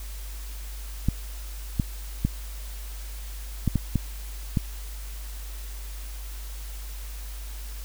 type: clicks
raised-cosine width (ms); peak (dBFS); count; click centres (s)
5; -9; 7; 1.086 / 1.798 / 2.25 / 3.677 / 3.757 / 3.957 / 4.572
effects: added 50 Hz sine -34 dBFS peak until 7.84 s + white hiss -45 dBFS RMS until 7.84 s